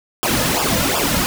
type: noise with flanger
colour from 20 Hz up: pink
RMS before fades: -18 dBFS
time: 0.23-1.26 s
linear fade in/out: 0 ms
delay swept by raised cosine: 0.48 to 2.68 ms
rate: 2.7 Hz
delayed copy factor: -0.85
effects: none